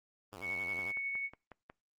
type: tone with vibrato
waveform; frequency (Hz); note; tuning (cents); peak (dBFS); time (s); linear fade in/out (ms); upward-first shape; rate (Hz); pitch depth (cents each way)
5% pulse; 93.2; F#2; +13; -35; 0.32-0.92; 10; sine; 11; 210
type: tone with tremolo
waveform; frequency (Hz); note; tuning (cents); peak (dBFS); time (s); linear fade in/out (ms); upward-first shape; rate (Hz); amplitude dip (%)
sine; 2217; C#7; 0; -33; 0.41-1.3; 50; triangle; 11; 30
type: click train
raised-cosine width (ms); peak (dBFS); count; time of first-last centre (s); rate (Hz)
0.5; -34; 6; 0.79-1.699; 5.5
effects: noise-tail reverb RT60 0.3 s tail -26 dB re dry + Opus 24 kbps